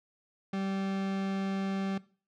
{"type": "tone", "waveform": "40% pulse", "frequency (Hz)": 194.1, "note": "G3", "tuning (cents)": -17, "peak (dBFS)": -30, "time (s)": [0.53, 1.98], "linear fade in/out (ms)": 5, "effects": ["noise-tail reverb RT60 0.4 s tail -19 dB re dry", "low-pass 4000 Hz 12 dB/octave"]}